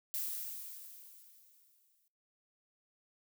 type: noise with exponential decay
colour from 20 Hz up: violet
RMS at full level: -36 dBFS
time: 0.14-2.08 s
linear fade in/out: 0 ms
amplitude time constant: 420 ms
effects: noise-tail reverb RT60 0.6 s tail -25 dB re dry